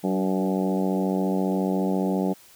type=harmonic tone with a mistuned harmonic; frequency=94.5 Hz; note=F#2; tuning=37 cents sharp; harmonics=2 / 3 / 4 / 5 / 6 / 7 / 8 / 9; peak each=-24 / -28 / -30 / -32 / -34 / -35 / -36 / -37 dBFS; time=0.03-2.34 s; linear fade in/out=20 ms; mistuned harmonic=3; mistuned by=+22 cents; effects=white hiss -52 dBFS RMS until 2.55 s